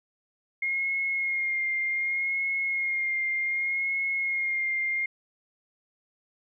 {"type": "tone with vibrato", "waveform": "sine", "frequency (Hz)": 2140, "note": "C7", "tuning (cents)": 38, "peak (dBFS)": -25, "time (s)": [0.62, 5.06], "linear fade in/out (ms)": 5, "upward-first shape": "sine", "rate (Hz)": 0.66, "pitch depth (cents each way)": 26, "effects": []}